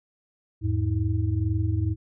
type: tone cluster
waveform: sine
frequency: 83.5 / 105.6 / 318.6 Hz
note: E2 / G#2 / D#4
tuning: +23 / +29 / +41 cents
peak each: -26 / -24 / -32 dBFS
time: 0.61-1.96 s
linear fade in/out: 50 ms
effects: none